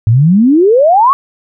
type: exponential sweep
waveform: sine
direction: up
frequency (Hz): 103.83 to 1147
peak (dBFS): -4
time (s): 0.07-1.13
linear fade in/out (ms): 0
effects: none